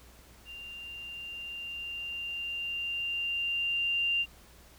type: tone with level ramp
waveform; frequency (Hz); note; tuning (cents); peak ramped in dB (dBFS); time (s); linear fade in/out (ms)
sine; 2786; F7; -5; -42 to -25; 0.45-4.26; 50
effects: added 60 Hz sine -57 dBFS peak until 4.78 s + pink hiss -57 dBFS RMS until 4.78 s